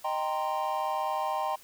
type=chord; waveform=triangle; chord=C minor seventh; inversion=first; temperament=equal with one note detuned; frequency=618.7 / 784 / 932.3 / 1046.5 Hz; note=Eb5 / G5 / Bb5 / C6; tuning=-10 / 0 / 0 / 0 cents; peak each=-33 / -30 / -32 / -32 dBFS; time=0.04-1.56 s; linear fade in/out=10 ms; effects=white hiss -54 dBFS RMS until 1.63 s